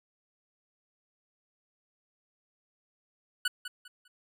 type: tone with echo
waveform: 25% pulse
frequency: 1481 Hz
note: F#6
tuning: 1 cent sharp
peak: -22 dBFS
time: 3.45-3.48 s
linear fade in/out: 5 ms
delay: 200 ms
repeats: 3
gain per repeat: -11 dB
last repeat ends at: 4.08 s
effects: resampled to 32000 Hz